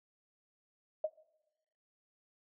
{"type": "tone with exponential decay", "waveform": "sine", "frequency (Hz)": 622.3, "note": "D#5", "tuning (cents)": 0, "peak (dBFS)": -26, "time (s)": [1.04, 1.11], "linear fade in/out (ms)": 5, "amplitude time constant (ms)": 15, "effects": ["noise-tail reverb RT60 1.0 s tail -21 dB re dry"]}